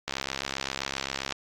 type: click train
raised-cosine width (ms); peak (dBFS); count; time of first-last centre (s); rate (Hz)
0.2; -12; 85; 0.08-1.323; 67.6
effects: AAC 64 kbps